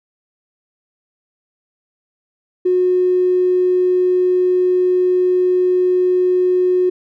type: tone with tanh clipping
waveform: triangle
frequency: 364.1 Hz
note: F#4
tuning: 28 cents flat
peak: -11 dBFS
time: 2.65-6.9 s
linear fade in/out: 10 ms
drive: 2 dB
effects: none